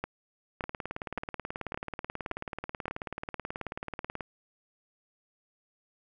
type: two click trains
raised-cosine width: 0.5 ms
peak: -20 / -17 dBFS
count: 67 / 6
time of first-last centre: 0.64-4.208 / 0.04-2.881 s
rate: 18.5 / 1.76 Hz
effects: none